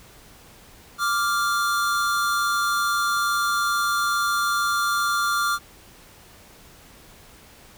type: tone pair together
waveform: square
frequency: 1174.7 / 1397 Hz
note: D6 / F6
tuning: 0 / 0 cents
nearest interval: minor third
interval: 300 cents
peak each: -24 dBFS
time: 0.98-5.59 s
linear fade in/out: 50 ms
effects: pink hiss -49 dBFS RMS until 7.77 s

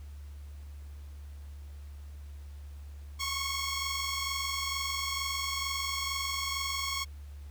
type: tone pair together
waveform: 10% pulse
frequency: 1086.5 / 1108.7 Hz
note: C#6 / C#6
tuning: -35 / 0 cents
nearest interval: unison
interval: 35 cents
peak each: -26 dBFS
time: 3.19-7.05 s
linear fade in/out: 20 ms
effects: added 72 Hz sine -42 dBFS peak until 7.5 s + pink hiss -62 dBFS RMS until 7.5 s

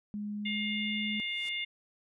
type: tone with pitch glide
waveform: sine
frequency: 207.7 to 210.8 Hz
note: G#3 to G#3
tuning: 0 to +26 cents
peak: -34 dBFS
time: 0.14-1.2 s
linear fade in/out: 0 ms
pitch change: +26 cents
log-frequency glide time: 0.37-0.94 s
type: harmonic tone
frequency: 708 Hz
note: F5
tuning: 23 cents sharp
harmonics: 3 / 4 / 5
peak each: -35 / -37 / -39 dBFS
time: 0.45-1.65 s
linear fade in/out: 10 ms
type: noise with exponential growth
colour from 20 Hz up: white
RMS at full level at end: -48 dBFS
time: 1.15-1.49 s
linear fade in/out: 1 ms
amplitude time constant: 72 ms
effects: resampled to 24000 Hz

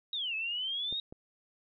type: exponential two-way sweep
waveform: sine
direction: down then up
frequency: 3840 to 2572 to 3804 Hz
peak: -32 dBFS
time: 0.13-1 s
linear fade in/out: 2 ms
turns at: 0.35 s
type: clicks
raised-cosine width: 2 ms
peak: -32 dBFS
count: 2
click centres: 0.926 / 1.125 s
effects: none

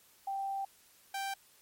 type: tone pair in turn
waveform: sine / sawtooth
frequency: 784 / 784 Hz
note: G5 / G5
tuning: 0 / 0 cents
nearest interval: unison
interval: 0 cents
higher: neither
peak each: -33 / -31 dBFS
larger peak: second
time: 0.27-0.65 / 1.14-1.34 s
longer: first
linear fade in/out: 5 ms
effects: white hiss -63 dBFS RMS until 1.61 s + MP3 64 kbps

